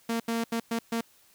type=tone bursts at uneven times; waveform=sawtooth; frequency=230 Hz; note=A#3; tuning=23 cents flat; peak=-23 dBFS; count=5; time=0.09-0.2 / 0.28-0.44 / 0.52-0.6 / 0.71-0.79 / 0.92-1.01 s; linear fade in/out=5 ms; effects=white hiss -61 dBFS RMS until 1.34 s